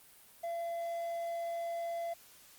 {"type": "tone", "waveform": "triangle", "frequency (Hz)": 679, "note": "F5", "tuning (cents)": -49, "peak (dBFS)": -33, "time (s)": [0.43, 2.14], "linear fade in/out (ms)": 10, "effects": ["white hiss -59 dBFS RMS until 2.58 s", "Opus 32 kbps"]}